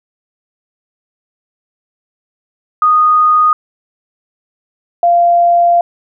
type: tone pair in turn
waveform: sine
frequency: 1237 / 692.3 Hz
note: D#6 / F5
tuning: -10 / -15 cents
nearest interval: minor seventh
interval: 1005 cents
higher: first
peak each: -6 dBFS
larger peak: neither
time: 2.82-3.53 / 5.03-5.81 s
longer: second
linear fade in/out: 2 ms
effects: none